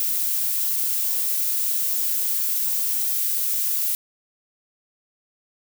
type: noise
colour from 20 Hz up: violet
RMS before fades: -23 dBFS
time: 0-3.95 s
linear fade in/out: 0 ms
effects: none

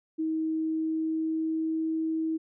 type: tone with pitch glide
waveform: sine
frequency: 317.9 to 320.5 Hz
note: D#4 to E4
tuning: +37 to -49 cents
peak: -26 dBFS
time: 0.18-2.38 s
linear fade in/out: 20 ms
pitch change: +14 cents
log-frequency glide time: 0.54-1.9 s
effects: none

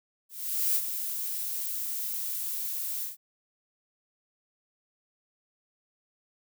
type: noise with ADSR envelope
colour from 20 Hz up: violet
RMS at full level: -25 dBFS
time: 0.29-3.17 s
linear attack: 470 ms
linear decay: 46 ms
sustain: -8 dB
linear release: 140 ms
effects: none

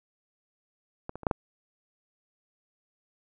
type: clicks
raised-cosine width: 1 ms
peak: -21 / -24 / -27 / -10 / -11 dBFS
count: 5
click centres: 1.094 / 1.156 / 1.233 / 1.268 / 1.312 s
effects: none

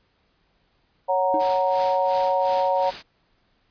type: chord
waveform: sine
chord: F# major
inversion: second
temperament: equal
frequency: 554.4 / 740 / 932.3 Hz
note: C#5 / F#5 / A#5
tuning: 0 / 0 / 0 cents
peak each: -22 / -24 / -23 dBFS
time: 1.08-2.91 s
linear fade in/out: 20 ms
type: tone with exponential decay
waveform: triangle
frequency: 310.4 Hz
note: D#4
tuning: 4 cents flat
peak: -21 dBFS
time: 1.34-1.51 s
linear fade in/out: 1 ms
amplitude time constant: 35 ms
type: noise with tremolo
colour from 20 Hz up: white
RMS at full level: -33 dBFS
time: 1.39-3.03 s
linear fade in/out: 20 ms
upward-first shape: sine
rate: 2.8 Hz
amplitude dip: 80%
effects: pink hiss -66 dBFS RMS until 3.7 s + resampled to 11025 Hz

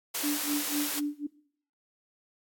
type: high-pass noise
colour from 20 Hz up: white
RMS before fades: -32 dBFS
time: 0.14-1 s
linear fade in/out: 10 ms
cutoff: 290 Hz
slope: 12 dB/octave
type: tone with tremolo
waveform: sine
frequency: 292.6 Hz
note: D4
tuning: 6 cents flat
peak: -26 dBFS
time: 0.23-1.27 s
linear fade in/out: 10 ms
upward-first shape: sine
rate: 4 Hz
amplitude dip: 95%
effects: noise-tail reverb RT60 0.6 s tail -21 dB re dry + AAC 64 kbps

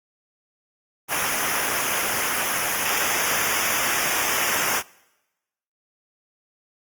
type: noise with comb filter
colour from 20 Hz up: pink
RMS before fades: -23 dBFS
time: 1.08-4.83 s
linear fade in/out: 50 ms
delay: 0.24 ms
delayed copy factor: -1
effects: noise-tail reverb RT60 1.0 s tail -24 dB re dry + Opus 24 kbps

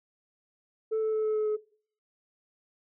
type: tone with pitch steps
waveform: sine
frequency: 440 / 437.2 / 434.4 / 431.7 / 429 / 426.2 Hz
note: A4 / A4 / A4 / A4 / A4 / G#4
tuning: 0 / -11 / -22 / -33 / -44 / +45 cents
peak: -23 dBFS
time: 0.91-1.57 s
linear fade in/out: 20 ms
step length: 110 ms
effects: noise-tail reverb RT60 0.5 s tail -21 dB re dry + tanh soft clip ceiling -24 dBFS

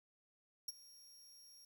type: tone with ADSR envelope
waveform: sawtooth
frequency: 5588 Hz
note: F8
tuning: in tune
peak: -35 dBFS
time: 0.68-1.65 s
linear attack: 5 ms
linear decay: 25 ms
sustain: -21 dB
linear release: 4 ms
effects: 12-bit

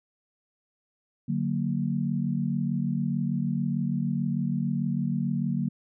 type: chord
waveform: sine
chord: D augmented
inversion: none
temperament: equal with one note detuned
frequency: 146.83 / 185 / 231.6 Hz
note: D3 / F#3 / A#3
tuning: 0 / 0 / -11 cents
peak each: -29 dBFS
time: 1.28-5.69 s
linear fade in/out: 10 ms
effects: none

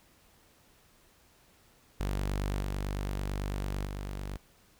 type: tone with level steps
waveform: sawtooth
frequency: 49 Hz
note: G1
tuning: in tune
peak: -26 / -28 / -32 dBFS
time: 2-4.37 s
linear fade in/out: 0 ms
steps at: 2.62 / 3.85 s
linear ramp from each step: 2 ms
effects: pink hiss -63 dBFS RMS until 4.79 s

